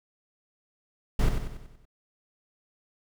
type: noise with echo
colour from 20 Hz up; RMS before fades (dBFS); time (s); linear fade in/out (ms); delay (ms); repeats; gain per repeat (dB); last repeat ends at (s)
brown; -21; 1.19-1.29; 5; 94; 6; -6; 1.854
effects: none